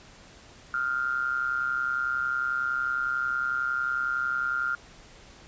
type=tone with amplitude modulation; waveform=sine; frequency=1396.9 Hz; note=F6; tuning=in tune; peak=-22 dBFS; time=0.74-4.75 s; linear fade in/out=2 ms; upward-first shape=sine; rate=131 Hz; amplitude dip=70%; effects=pink hiss -51 dBFS RMS until 5.47 s + resampled to 16000 Hz